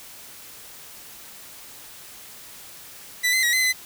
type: tone with pitch steps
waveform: sawtooth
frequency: 1981 / 2051 / 1910 / 2041 / 2023 Hz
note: B6 / C7 / A#6 / C7 / B6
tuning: +5 / -35 / +42 / -44 / +41 cents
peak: -15 dBFS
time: 3.23-3.73 s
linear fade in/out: 20 ms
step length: 100 ms
effects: white hiss -43 dBFS RMS until 3.85 s